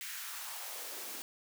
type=noise with high-pass filter sweep; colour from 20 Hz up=white; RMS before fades=-43 dBFS; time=0.01-1.22 s; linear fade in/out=0 ms; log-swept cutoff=2000 to 260 Hz; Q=1.9; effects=none